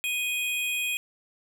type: tone pair together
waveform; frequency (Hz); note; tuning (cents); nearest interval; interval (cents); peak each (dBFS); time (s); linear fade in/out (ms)
square; 2489 / 3252; D#7 / G#7; 0 / -37; perfect fourth; 463; -28 / -34; 0.04-0.97; 0
effects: none